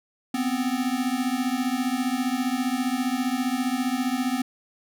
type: beating tone pair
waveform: square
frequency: 246.9 / 261.9 Hz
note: B3 / C4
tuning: 0 / +2 cents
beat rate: 15 Hz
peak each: -27 dBFS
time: 0.34-4.42 s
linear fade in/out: 5 ms
effects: none